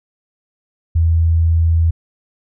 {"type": "tone", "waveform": "sine", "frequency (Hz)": 82.41, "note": "E2", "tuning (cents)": 0, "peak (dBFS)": -10, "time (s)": [0.95, 1.91], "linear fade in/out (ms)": 10, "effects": []}